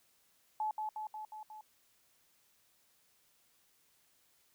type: tone with echo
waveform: sine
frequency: 860 Hz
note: A5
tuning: 40 cents flat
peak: -32 dBFS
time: 0.6-0.71 s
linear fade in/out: 2 ms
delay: 180 ms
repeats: 5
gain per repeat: -3 dB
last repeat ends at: 1.61 s
effects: white hiss -71 dBFS RMS until 4.54 s